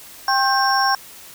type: tone cluster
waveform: sine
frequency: 791 / 1073 / 1572 / 5490 Hz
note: G5 / C6 / G6 / F8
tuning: +15 / +43 / +4 / -31 cents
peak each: -19 / -20 / -21 / -22 dBFS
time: 0.28-0.95 s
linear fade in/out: 2 ms
effects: white hiss -41 dBFS RMS until 1.34 s